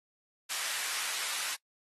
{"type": "high-pass noise", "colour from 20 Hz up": "pink", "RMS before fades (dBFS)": -35, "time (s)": [0.49, 1.56], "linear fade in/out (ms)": 20, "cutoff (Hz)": 1500, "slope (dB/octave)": 12, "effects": ["noise-tail reverb RT60 0.1 s tail -22 dB re dry", "AAC 32 kbps"]}